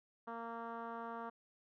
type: tone with low-pass filter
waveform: 10% pulse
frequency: 230.9 Hz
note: A#3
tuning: 16 cents flat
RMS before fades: -45 dBFS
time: 0.27-1.3 s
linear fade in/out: 10 ms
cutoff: 1200 Hz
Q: 1.8
effects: none